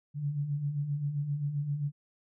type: beating tone pair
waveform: sine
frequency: 138.59 / 146.19 Hz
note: C#3 / D3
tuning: 0 / -8 cents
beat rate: 7.6 Hz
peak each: -38 / -30 dBFS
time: 0.14-1.92 s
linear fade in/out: 50 ms
effects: none